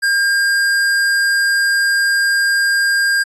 square tone, 1608 Hz, G6, 44 cents sharp, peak -13 dBFS, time 0.02-3.24 s, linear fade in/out 20 ms, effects resampled to 24000 Hz

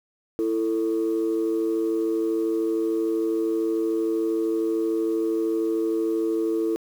sine tone pair together, 332.4 / 445.4 Hz, E4 / A4, +15 / +21 cents, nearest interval perfect fourth, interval 506 cents, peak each -22 / -24 dBFS, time 0.39-6.76 s, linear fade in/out 0 ms, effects tanh soft clip ceiling -16 dBFS + 8-bit

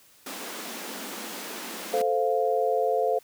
pink high-pass noise, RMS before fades -37 dBFS, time 0.26-2.02 s, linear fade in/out 5 ms, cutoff 190 Hz, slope 96 dB/octave
sine chord, F major, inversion first, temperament equal with one note detuned, 440 / 520.5 / 698.5 Hz, A4 / C5 / F5, 0 / -9 / 0 cents, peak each -26 dBFS, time 1.93-3.19 s, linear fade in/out 10 ms
effects white hiss -57 dBFS RMS until 3.23 s

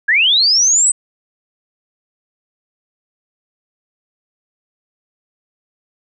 sine linear sweep, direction up, 1594 to 8210 Hz, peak -9 dBFS, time 0.08-0.92 s, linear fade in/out 10 ms, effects none

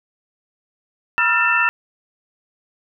sine tone cluster, 963 / 1306 / 1384 / 1792 / 2666 Hz, B5 / E6 / F6 / A6 / E7, -44 / -17 / -16 / +31 / +19 cents, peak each -24 / -26 / -19 / -19 / -19 dBFS, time 1.18-1.69 s, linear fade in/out 0 ms, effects none

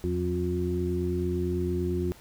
harmonic tone with a mistuned harmonic, 88.9 Hz, F2, 31 cents sharp, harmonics 1 / 2 / 3 / 4, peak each -30 / -32 / -36 / -29 dBFS, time 0.04-2.12 s, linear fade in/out 0 ms, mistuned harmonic 1, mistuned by -100 cents, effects pink hiss -53 dBFS RMS until 2.2 s

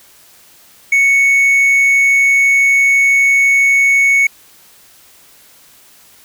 triangle tone, 2217 Hz, C#7, in tune, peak -6 dBFS, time 0.92-4.27 s, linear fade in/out 5 ms, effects white hiss -45 dBFS RMS until 6.24 s

